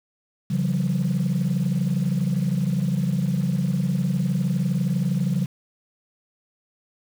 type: tone cluster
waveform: sine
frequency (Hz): 138.1 / 170.8 / 190.5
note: C#3 / F3 / G3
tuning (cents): -6 / -38 / -49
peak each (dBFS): -23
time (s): 0.5-5.46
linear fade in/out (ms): 10
effects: tanh soft clip ceiling -15 dBFS + 7-bit